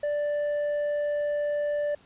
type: tone with hard clipping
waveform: triangle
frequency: 587.3 Hz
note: D5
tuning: in tune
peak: -26 dBFS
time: 0.03-1.95 s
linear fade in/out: 5 ms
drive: 7 dB
effects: pink hiss -58 dBFS RMS until 2.05 s + resampled to 8000 Hz